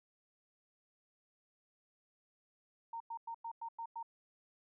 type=tone bursts; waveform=sine; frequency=920 Hz; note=A#5; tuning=23 cents flat; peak=-40 dBFS; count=7; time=2.93-4.029 s; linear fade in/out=5 ms; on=73 ms; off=98 ms; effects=none